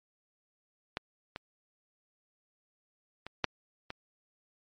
clicks, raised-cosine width 0.3 ms, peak -17 / -22 / -24 / -10 / -22 dBFS, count 5, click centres 0.971 / 1.361 / 3.266 / 3.443 / 3.904 s, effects MP3 48 kbps

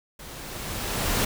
pink noise with level ramp, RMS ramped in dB -42 to -23 dBFS, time 0.19-1.25 s, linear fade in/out 5 ms, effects none

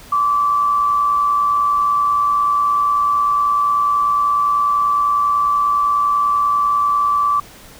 sine tone pair together, 1046.5 / 1156.6 Hz, C6 / D6, 0 / -27 cents, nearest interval major second, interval 173 cents, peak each -25 / -13 dBFS, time 0.12-7.4 s, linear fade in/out 5 ms, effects pink hiss -41 dBFS RMS until 7.79 s

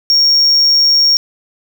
triangle tone, 5550 Hz, F8, 12 cents flat, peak -6 dBFS, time 0.1-1.17 s, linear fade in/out 0 ms, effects none

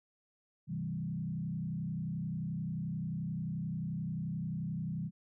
sine tone with frequency modulation, 164.81 Hz, E3, in tune, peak -34 dBFS, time 0.67-5.11 s, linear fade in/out 50 ms, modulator 31.4 Hz, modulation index 1.2, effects none

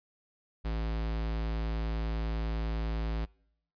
square tone, 55 Hz, A1, in tune, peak -31 dBFS, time 0.64-3.26 s, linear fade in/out 20 ms, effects noise-tail reverb RT60 0.8 s tail -26 dB re dry + resampled to 11025 Hz

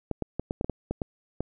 clicks, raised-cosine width 2 ms, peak -15 dBFS, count 10, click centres 0.113 / 0.223 / 0.396 / 0.509 / 0.611 / 0.645 / 0.697 / 0.91 / 1.018 / 1.406 s, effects none

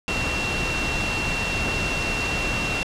sine tone in noise, 2728 Hz, F7, 41 cents flat, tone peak -26 dBFS, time 0.08-2.83 s, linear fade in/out 0 ms, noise pink, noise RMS -26 dBFS, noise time 0.08-2.83 s, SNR -3 dB, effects low-pass 6000 Hz 12 dB/octave

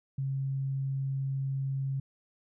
sine tone, 135.6 Hz, C#3, 38 cents flat, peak -29 dBFS, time 0.18-2 s, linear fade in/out 5 ms, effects none

